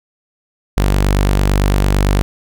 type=tone; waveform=sawtooth; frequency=48.9 Hz; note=G1; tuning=4 cents flat; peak=-7 dBFS; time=0.77-2.22 s; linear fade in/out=0 ms; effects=none